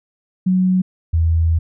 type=tone pair in turn; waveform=sine; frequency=185 / 82.1 Hz; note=F#3 / E2; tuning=0 / -6 cents; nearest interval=octave + major second; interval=1406 cents; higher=first; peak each=-12 dBFS; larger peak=neither; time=0.46-0.82 / 1.13-1.59 s; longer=second; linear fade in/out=10 ms; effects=none